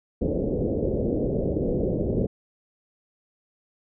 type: low-pass noise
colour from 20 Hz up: white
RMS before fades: -25 dBFS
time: 0.21-2.27 s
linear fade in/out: 10 ms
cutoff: 540 Hz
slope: 48 dB/octave
effects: none